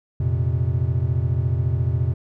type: chord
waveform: triangle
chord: F suspended fourth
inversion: none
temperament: equal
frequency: 87.31 / 116.54 / 130.81 Hz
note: F2 / Bb2 / C3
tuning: 0 / 0 / 0 cents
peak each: -21 dBFS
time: 0.2-2.14 s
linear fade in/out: 5 ms
effects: none